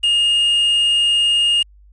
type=tone with quantisation; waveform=triangle; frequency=2841 Hz; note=F7; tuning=29 cents sharp; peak=-11 dBFS; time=0.03-1.63 s; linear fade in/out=10 ms; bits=6; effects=added 50 Hz sine -44 dBFS peak until 1.92 s + resampled to 24000 Hz